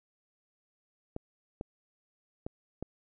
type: clicks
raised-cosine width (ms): 2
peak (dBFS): -23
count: 4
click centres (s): 1.164 / 1.611 / 2.465 / 2.826
effects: none